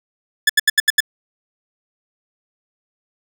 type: tone bursts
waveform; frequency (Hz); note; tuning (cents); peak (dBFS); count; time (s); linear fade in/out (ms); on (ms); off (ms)
sawtooth; 1729; A6; -31; -6; 6; 0.47-1.005; 5; 25; 77
effects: none